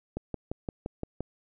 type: click train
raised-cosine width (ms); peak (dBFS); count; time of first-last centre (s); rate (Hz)
2; -19; 7; 0.17-1.206; 5.79
effects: none